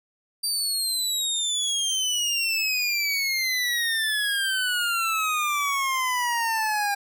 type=exponential sweep; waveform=25% pulse; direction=down; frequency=4699 to 802 Hz; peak=-19 dBFS; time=0.43-6.95 s; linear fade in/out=10 ms; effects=none